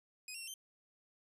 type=tone with pitch steps; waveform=15% pulse; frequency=2506 / 2741 / 2715 / 3118 Hz; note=D#7 / F7 / F7 / G7; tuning=+12 / -33 / -50 / -10 cents; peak=-37 dBFS; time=0.28-0.54 s; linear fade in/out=2 ms; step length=65 ms; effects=resampled to 32000 Hz